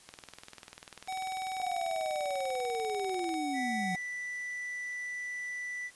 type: click train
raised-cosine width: 0.2 ms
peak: -28 dBFS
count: 67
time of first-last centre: 0.09-3.341 s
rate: 20.3 Hz
type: tone with pitch glide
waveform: square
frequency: 756 to 748.6 Hz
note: F#5 to F#5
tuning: +37 to +20 cents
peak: -35 dBFS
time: 1.08-3.96 s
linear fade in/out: 5 ms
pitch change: -17 cents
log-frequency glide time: 1.98-3.51 s
type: linear sweep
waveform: sine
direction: down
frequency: 740 to 174.61 Hz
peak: -33 dBFS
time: 1.6-3.95 s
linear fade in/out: 0 ms
type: tone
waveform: triangle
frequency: 1975.5 Hz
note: B6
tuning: in tune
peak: -34 dBFS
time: 3.53-5.91 s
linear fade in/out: 50 ms
effects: white hiss -57 dBFS RMS until 5.95 s + resampled to 24000 Hz